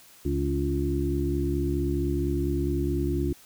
harmonic tone with a mistuned harmonic, 69.8 Hz, C#2, 13 cents sharp, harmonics 1 / 2 / 3 / 4 / 5, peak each -28 / -31 / -38 / -30 / -29 dBFS, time 0.25-3.33 s, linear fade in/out 5 ms, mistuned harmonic 4, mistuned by +33 cents, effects white hiss -53 dBFS RMS until 3.45 s

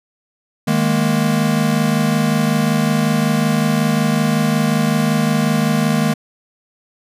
square chord, D# suspended fourth, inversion none, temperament equal, 155.56 / 207.7 / 233.1 Hz, D#3 / G#3 / A#3, 0 / 0 / 0 cents, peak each -19 dBFS, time 0.67-6.14 s, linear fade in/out 10 ms, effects resampled to 32000 Hz

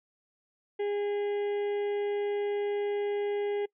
harmonic tone, 409.1 Hz, G#4, 26 cents flat, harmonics 1 / 2 / 4 / 5 / 6 / 7 / 8, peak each -28 / -41 / -51 / -46 / -56 / -55 / -56 dBFS, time 0.79-3.66 s, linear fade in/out 10 ms, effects noise-tail reverb RT60 0.1 s tail -24 dB re dry

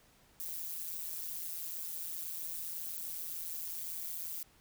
violet noise with amplitude modulation, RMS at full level -37 dBFS, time 0.4-4.43 s, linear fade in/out 0 ms, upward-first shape sine, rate 166 Hz, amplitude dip 90%, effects pink hiss -65 dBFS RMS until 4.6 s

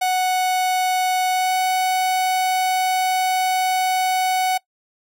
45% pulse tone with pitch glide, 740 to 744.7 Hz, F#5 to F#5, 0 to +11 cents, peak -17 dBFS, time 0.01-4.58 s, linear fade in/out 10 ms, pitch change +11 cents, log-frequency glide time 1.31-1.55 s, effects noise-tail reverb RT60 0.1 s tail -21 dB re dry

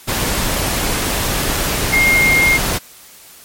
sine tone in noise, 2129 Hz, C7, 30 cents sharp, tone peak -10 dBFS, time 1.92-2.58 s, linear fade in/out 20 ms, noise pink, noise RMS -18 dBFS, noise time 0.07-2.79 s, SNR +5 dB, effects white hiss -41 dBFS RMS until 3.44 s + MP3 64 kbps

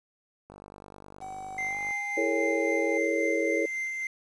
click train, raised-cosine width 1 ms, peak -32 dBFS, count 71, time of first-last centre 0.5-1.908 s, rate 49.7 Hz
triangle tone with pitch glide, 760 to 814.5 Hz, F#5 to G#5, +46 to -34 cents, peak -35 dBFS, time 1.21-2.98 s, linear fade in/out 10 ms, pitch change +120 cents, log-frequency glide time 1.66-1.78 s
triangle tone with tremolo, 2085 Hz, C7, 7 cents flat, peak -27 dBFS, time 1.58-4.07 s, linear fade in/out 2 ms, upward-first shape sine, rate 3.7 Hz, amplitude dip 30%
sine chord, A# half-diminished seventh, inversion second, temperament equal with one note detuned, 329.6 / 415.3 / 456.6 / 554.4 Hz, E4 / G#4 / A#4 / C#5, 0 / 0 / -36 / 0 cents, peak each -30 / -32 / -30 / -30 dBFS, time 2.17-3.66 s, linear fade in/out 5 ms
effects resampled to 22050 Hz + 9-bit

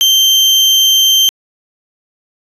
35% pulse tone, 3136 Hz, G7, in tune, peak -5 dBFS, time 0.01-1.29 s, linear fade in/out 0 ms, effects resampled to 32000 Hz

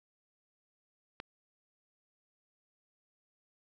click, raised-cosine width 0.3 ms, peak -24 dBFS, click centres 1.201 s, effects none

